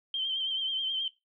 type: tone with vibrato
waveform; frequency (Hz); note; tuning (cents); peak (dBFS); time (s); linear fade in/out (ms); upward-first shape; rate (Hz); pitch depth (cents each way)
sine; 3136; G7; 0; -28; 0.14-1.08; 2; triangle; 9.3; 54
effects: noise-tail reverb RT60 0.2 s tail -18 dB re dry